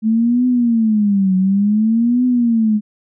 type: tone with vibrato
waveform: sine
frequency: 216.3 Hz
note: A3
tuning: 29 cents flat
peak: -11 dBFS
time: 0.02-2.81 s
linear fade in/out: 50 ms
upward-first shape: triangle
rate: 0.56 Hz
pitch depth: 270 cents each way
effects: none